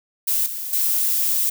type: noise with level steps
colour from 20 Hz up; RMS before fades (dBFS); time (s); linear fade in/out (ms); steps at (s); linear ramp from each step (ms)
violet; -20 / -29 / -20; 0.27-1.5; 10; 0.46 / 0.73; 2
effects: none